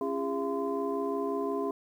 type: tone cluster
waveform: sine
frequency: 274.3 / 339.9 / 405.6 / 678 / 1028 Hz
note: C#4 / F4 / G#4 / E5 / C6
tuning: -18 / -47 / -41 / +49 / -31 cents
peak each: -34 / -39 / -31 / -38 / -37 dBFS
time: 0.01-1.71 s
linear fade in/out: 2 ms
effects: tanh soft clip ceiling -18 dBFS + 10-bit